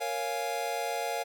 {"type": "chord", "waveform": "square", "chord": "Bb minor seventh", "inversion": "none", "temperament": "equal", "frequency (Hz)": [466.2, 554.4, 698.5, 830.6], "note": ["Bb4", "Db5", "F5", "Ab5"], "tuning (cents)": [0, 0, 0, 0], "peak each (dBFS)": [-38, -38, -35, -37], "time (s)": [0, 1.24], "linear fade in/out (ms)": 20, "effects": []}